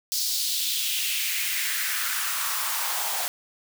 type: noise with high-pass filter sweep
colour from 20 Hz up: white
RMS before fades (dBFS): -27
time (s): 0.12-3.28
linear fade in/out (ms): 0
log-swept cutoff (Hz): 4900 to 700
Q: 2.7
effects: none